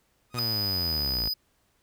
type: tone with exponential growth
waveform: sawtooth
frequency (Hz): 1244.5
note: D#6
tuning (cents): 0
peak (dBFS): -24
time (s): 0.3-0.39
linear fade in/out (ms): 0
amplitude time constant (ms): 19
type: linear sweep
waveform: sawtooth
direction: down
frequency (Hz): 123.47 to 51.91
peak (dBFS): -28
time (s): 0.34-1.29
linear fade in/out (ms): 5
type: tone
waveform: square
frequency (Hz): 4979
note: D#8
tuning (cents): 0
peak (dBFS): -27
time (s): 0.38-1.34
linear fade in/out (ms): 10
effects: pink hiss -69 dBFS RMS until 1.82 s